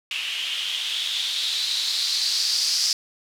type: noise with low-pass filter sweep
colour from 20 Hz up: violet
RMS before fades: -25 dBFS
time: 0.11-2.93 s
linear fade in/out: 2 ms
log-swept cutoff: 2800 to 5100 Hz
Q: 5.4
effects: none